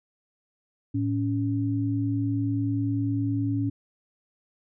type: tone pair together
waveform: sine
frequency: 110 / 280.3 Hz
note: A2 / C#4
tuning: 0 / +19 cents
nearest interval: octave + major third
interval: 1619 cents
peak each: -26 dBFS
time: 0.94-3.7 s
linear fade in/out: 10 ms
effects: none